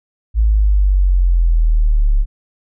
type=exponential sweep; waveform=sine; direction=down; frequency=55 to 34.73 Hz; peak=-9 dBFS; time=0.34-2.26 s; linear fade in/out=50 ms; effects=none